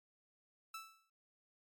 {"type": "tone with exponential decay", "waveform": "sawtooth", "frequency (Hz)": 1318.5, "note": "E6", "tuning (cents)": 0, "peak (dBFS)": -39, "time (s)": [0.74, 1.1], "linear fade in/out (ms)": 5, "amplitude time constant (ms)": 77, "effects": ["MP3 96 kbps"]}